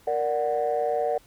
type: chord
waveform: sine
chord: Bb augmented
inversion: none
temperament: equal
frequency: 466.2 / 587.3 / 740 Hz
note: Bb4 / D5 / F#5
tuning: 0 / 0 / 0 cents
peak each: -26 dBFS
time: 0.07-1.18 s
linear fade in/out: 5 ms
effects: tanh soft clip ceiling -16 dBFS + pink hiss -57 dBFS RMS until 1.26 s